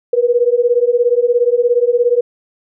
sine beating tone pair, 474.3 / 491.3 Hz, A#4 / B4, +30 / -9 cents, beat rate 17 Hz, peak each -13 dBFS, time 0.13-2.21 s, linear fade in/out 5 ms, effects none

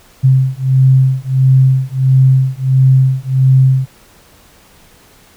sine beating tone pair, 131.1 / 132.6 Hz, C3 / C3, +4 / +23 cents, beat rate 1.5 Hz, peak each -10 dBFS, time 0.23-3.86 s, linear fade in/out 20 ms, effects pink hiss -45 dBFS RMS until 5.36 s

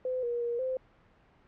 sine tone with pitch steps, 510 / 477 / 473.6 / 518 Hz, C5 / A#4 / A#4 / C5, -44 / +40 / +27 / -17 cents, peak -29 dBFS, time 0.05-0.77 s, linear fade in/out 2 ms, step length 180 ms, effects pink hiss -62 dBFS RMS until 1.47 s + low-pass 2000 Hz 12 dB/octave

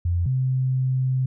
sine tone pair in turn, 86.9 / 129.95 Hz, F2 / C3, -8 / -11 cents, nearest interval perfect fifth, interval 697 cents, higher second, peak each -19 dBFS, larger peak neither, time 0.05-0.26 / 0.26-1.26 s, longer second, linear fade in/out 5 ms, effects none

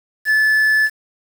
triangle tone with quantisation, 1735 Hz, A6, 25 cents flat, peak -10 dBFS, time 0.25-0.9 s, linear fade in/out 50 ms, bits 6, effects none

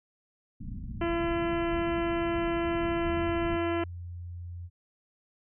pink low-pass noise, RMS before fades -38 dBFS, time 0.6-3.57 s, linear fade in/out 10 ms, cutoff 250 Hz, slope 48 dB/octave
harmonic tone, 338.5 Hz, E4, 46 cents sharp, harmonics 1 / 2 / 3 / 4 / 5 / 6 / 7 / 8 / 9, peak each -28 / -34 / -38 / -40 / -42 / -44 / -45 / -46 / -47 dBFS, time 1.01-3.84 s, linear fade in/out 5 ms
sine tone with pitch glide, 77.78 to 87.31 Hz, D#2 to F2, 0 to 0 cents, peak -37 dBFS, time 3.01-4.7 s, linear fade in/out 50 ms, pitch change +200 cents, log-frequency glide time 3.13-3.25 s
effects none

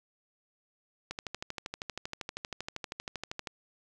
click train, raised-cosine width 0.2 ms, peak -19 dBFS, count 31, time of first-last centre 1.11-3.472 s, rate 12.7 Hz, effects none

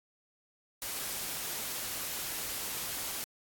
white noise, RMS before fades -37 dBFS, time 0.82-3.24 s, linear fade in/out 0 ms, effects AAC 64 kbps

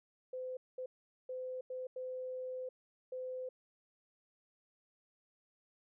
sine tone bursts at uneven times, 511 Hz, C5, 41 cents flat, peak -39 dBFS, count 6, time 0.33-0.57 / 0.78-0.86 / 1.29-1.61 / 1.7-1.87 / 1.96-2.69 / 3.12-3.49 s, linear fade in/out 5 ms, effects none

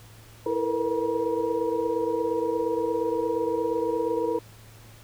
sine tone cluster, 329.4 / 449.6 / 478.1 / 495.3 / 956 Hz, E4 / A4 / A#4 / B4 / A#5, -1 / +37 / +44 / +5 / +43 cents, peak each -30 / -28 / -28 / -34 / -33 dBFS, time 0.46-4.39 s, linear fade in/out 5 ms, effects added 110 Hz sine -49 dBFS peak until 5.03 s + pink hiss -52 dBFS RMS until 5.03 s

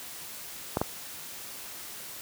clicks, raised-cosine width 1 ms, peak -11 dBFS, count 2, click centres 0.771 / 0.815 s, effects white hiss -42 dBFS RMS until 2.21 s + high-pass 60 Hz 12 dB/octave

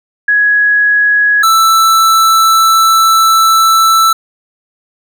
sine / square tone pair in turn, 1672 / 1323.3 Hz, G#6 / E6, +11 / +6 cents, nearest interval major third, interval 405 cents, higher first, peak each -6 dBFS, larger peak neither, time 0.28-1.43 / 1.43-4.13 s, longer second, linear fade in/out 5 ms, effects none

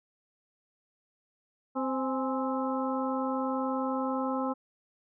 harmonic tone with a mistuned harmonic, 261.6 Hz, C4, in tune, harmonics 1 / 2 / 3 / 4 / 5, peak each -31 / -34 / -36 / -37 / -38 dBFS, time 1.75-4.54 s, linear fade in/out 20 ms, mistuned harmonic 3, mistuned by +87 cents, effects none

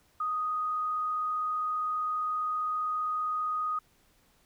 sine tone with frequency modulation, 1244.5 Hz, D#6, in tune, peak -28 dBFS, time 0.2-3.79 s, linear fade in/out 5 ms, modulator 35.2 Hz, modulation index 0.26, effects pink hiss -66 dBFS RMS until 4.45 s

